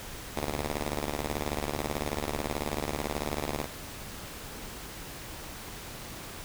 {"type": "ring-modulated tone", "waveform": "5% pulse", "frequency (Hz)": 73.42, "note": "D2", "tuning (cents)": 0, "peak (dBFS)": -17, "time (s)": [0.36, 3.66], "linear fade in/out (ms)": 10, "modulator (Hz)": 156, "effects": ["pink hiss -42 dBFS RMS until 6.44 s"]}